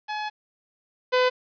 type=tone pair in turn; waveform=sawtooth; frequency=848 / 504.2 Hz; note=G#5 / B4; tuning=+36 / +36 cents; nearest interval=major sixth; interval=900 cents; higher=first; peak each=-24 / -14 dBFS; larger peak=second; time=0.08-0.3 / 1.12-1.3 s; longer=first; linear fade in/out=20 ms; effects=resampled to 11025 Hz + 9-bit